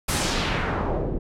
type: noise with low-pass filter sweep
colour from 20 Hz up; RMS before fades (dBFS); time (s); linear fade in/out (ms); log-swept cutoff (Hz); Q
pink; -25; 0.08-1.19; 10; 12000 to 310; 1.3
effects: none